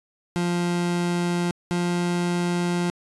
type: tone pair in turn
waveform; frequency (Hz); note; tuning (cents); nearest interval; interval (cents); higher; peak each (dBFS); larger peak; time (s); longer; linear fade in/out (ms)
30% pulse; 174.61 / 175.23; F3 / F3; 0 / +6; unison; 6; second; -19; neither; 0.36-1.51 / 1.71-2.9; second; 0
effects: resampled to 24000 Hz